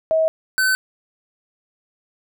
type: tone pair in turn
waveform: sine / square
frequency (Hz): 640 / 1522.2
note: D#5 / F#6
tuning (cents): +49 / +49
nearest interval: octave + minor third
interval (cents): 1500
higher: second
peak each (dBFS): -14 / -16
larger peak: first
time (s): 0.11-0.28 / 0.58-0.75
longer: neither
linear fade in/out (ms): 0
effects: none